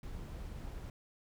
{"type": "noise", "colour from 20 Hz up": "brown", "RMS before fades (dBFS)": -44, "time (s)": [0.03, 0.9], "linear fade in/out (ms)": 2, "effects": []}